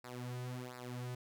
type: tone with flanger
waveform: sawtooth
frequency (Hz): 124.5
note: B2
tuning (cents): +14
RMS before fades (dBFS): -44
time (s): 0.04-1.15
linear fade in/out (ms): 5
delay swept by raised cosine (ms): 0.31 to 3.71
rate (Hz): 1.4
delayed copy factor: -0.9
effects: none